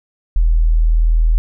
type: tone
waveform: sine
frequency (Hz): 40.42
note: E1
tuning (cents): -33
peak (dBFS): -9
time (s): 0.36-1.38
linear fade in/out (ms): 0
effects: none